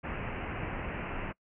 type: low-pass noise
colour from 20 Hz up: pink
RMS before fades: -37 dBFS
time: 0.03-1.33 s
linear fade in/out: 20 ms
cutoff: 2800 Hz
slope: 96 dB/octave
effects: noise-tail reverb RT60 0.1 s tail -24 dB re dry